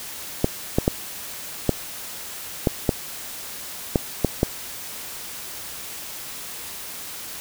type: clicks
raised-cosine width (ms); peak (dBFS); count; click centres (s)
2; -3; 9; 0.444 / 0.785 / 0.879 / 1.693 / 2.672 / 2.892 / 3.958 / 4.247 / 4.431
effects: white hiss -35 dBFS RMS until 7.4 s